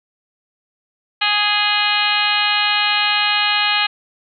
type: harmonic tone with a mistuned harmonic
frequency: 415.3 Hz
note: G#4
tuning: in tune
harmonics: 2 / 3 / 4 / 5 / 6 / 7 / 8 / 9 / 10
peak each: -23 / -24 / -23 / -25 / -21 / -21 / -25 / -26 / -24 dBFS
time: 1.21-3.87 s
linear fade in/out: 10 ms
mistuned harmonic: 8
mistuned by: -35 cents
effects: none